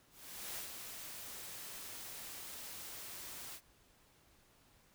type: noise with ADSR envelope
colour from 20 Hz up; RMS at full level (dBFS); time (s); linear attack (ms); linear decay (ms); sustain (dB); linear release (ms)
white; -43; 0.1-3.61; 470; 110; -5; 67
effects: pink hiss -68 dBFS RMS until 4.94 s